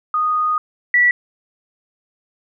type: tone pair in turn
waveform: sine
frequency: 1238 / 1950.4 Hz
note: D#6 / B6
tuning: -9 / -22 cents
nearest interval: minor sixth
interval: 787 cents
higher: second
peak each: -15 / -10 dBFS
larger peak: second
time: 0.14-0.58 / 0.94-1.11 s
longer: first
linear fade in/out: 2 ms
effects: none